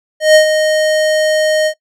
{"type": "tone with ADSR envelope", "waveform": "square", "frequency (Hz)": 620, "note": "D#5", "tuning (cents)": -6, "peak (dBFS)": -3, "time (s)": [0.2, 1.74], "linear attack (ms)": 150, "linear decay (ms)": 100, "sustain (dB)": -8, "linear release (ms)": 75, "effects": ["noise-tail reverb RT60 0.1 s tail -19 dB re dry", "low-pass 9000 Hz 12 dB/octave"]}